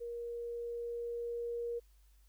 sine tone with level ramp, 472.4 Hz, A#4, 23 cents sharp, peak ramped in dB -39 to -35 dBFS, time 0-1.8 s, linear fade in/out 20 ms, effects added 50 Hz sine -61 dBFS peak until 2.28 s + white hiss -74 dBFS RMS until 2.28 s

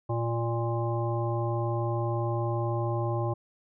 harmonic tone with a mistuned harmonic, 116.54 Hz, A#2, in tune, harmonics 1 / 3 / 5 / 7 / 9, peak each -28 / -33 / -35 / -36 / -38 dBFS, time 0.09-3.34 s, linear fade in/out 10 ms, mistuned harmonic 5, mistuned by +17 cents, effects none

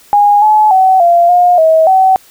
sine tone with pitch steps, 821 / 855 / 756 / 689 / 712 / 641 / 759 Hz, G#5 / A5 / F#5 / F5 / F5 / E5 / F#5, -20 / -50 / +37 / -24 / +33 / -49 / +44 cents, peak -4 dBFS, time 0.13-2.16 s, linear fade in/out 0 ms, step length 290 ms, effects white hiss -43 dBFS RMS until 2.3 s

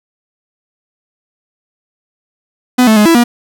45% pulse tone with pitch steps, 250.4 / 218.8 / 210.3 / 331.9 / 239.3 Hz, B3 / A3 / G#3 / E4 / A#3, +24 / -9 / +22 / +12 / +46 cents, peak -5 dBFS, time 2.78-3.24 s, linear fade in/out 10 ms, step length 92 ms, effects none

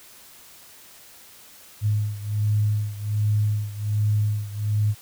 sine beating tone pair, 104.9 / 106.2 Hz, G#2 / G#2, +18 / +39 cents, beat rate 1.3 Hz, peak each -22 / -25 dBFS, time 1.81-4.95 s, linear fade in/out 50 ms, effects white hiss -48 dBFS RMS until 5.01 s

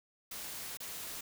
white noise with dropouts, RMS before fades -43 dBFS, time 0.31-1.21 s, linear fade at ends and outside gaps 5 ms, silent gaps 0.772-0.802 s, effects none

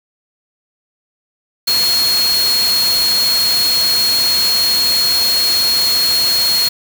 sine tone in noise, 4297 Hz, C8, 45 cents sharp, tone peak -12 dBFS, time 1.67-6.69 s, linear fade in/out 10 ms, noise white, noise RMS -20 dBFS, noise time 1.67-6.69 s, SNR +5 dB, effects none

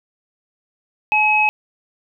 sine tone pair together, 853 / 2556 Hz, G#5 / D#7, +46 / +46 cents, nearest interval octave + perfect fifth, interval 1900 cents, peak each -17 / -14 dBFS, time 1.12-1.49 s, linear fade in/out 0 ms, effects none

